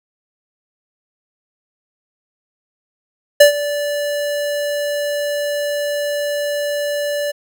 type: tone with ADSR envelope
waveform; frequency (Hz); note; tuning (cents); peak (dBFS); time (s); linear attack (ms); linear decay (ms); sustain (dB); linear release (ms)
square; 582; D5; -16; -3; 3.4-7.32; 8; 110; -16; 16
effects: none